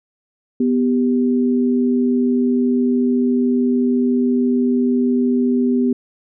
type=tone pair together; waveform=sine; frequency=247.6 / 393.7 Hz; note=B3 / G4; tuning=+5 / +8 cents; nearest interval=minor sixth; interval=803 cents; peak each=-14 / -21 dBFS; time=0.6-5.93 s; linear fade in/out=5 ms; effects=none